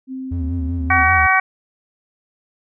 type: tone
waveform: sine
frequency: 261.6 Hz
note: C4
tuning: in tune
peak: -25 dBFS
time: 0.07-1.06 s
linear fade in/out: 50 ms
type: tone with vibrato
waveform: triangle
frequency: 81.3 Hz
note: E2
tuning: 23 cents flat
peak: -18 dBFS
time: 0.31-1.27 s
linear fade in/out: 10 ms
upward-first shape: sine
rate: 5.2 Hz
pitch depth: 130 cents each way
type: harmonic tone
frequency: 378.5 Hz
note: F#4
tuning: 39 cents sharp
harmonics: 2 / 3 / 4 / 5 / 6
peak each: -18 / -18 / -18 / -18 / -18 dBFS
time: 0.9-1.4 s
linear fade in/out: 5 ms
effects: none